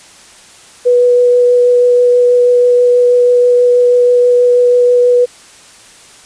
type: tone with vibrato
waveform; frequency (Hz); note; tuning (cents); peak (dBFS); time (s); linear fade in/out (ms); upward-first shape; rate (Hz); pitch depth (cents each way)
sine; 490; B4; -14; -5; 0.85-5.26; 20; triangle; 6.2; 9
effects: white hiss -39 dBFS RMS until 6.25 s + resampled to 22050 Hz